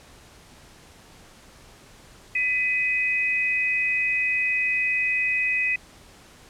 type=tone pair together; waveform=sine; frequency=2000 / 2520 Hz; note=B6 / D#7; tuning=+21 / +21 cents; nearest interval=major third; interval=400 cents; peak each=-26 / -22 dBFS; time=2.35-5.76 s; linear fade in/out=5 ms; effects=pink hiss -50 dBFS RMS until 6.49 s + low-pass 10000 Hz 12 dB/octave